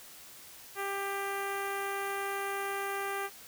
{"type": "tone with notch filter", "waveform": "10% pulse", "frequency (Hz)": 395.8, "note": "G4", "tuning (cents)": 17, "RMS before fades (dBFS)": -35, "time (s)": [0.75, 3.3], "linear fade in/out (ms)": 50, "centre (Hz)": 5100, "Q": 0.75, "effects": ["white hiss -51 dBFS RMS until 3.47 s"]}